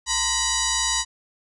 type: tone with frequency modulation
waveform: sine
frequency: 1030 Hz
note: C6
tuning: 28 cents flat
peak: -20 dBFS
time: 0.06-1.05 s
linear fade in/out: 50 ms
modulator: 971 Hz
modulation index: 7.5
effects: none